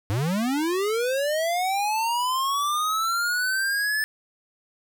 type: linear sweep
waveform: square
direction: up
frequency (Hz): 94 to 1748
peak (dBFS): -23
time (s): 0.1-4.04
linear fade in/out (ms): 0
effects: none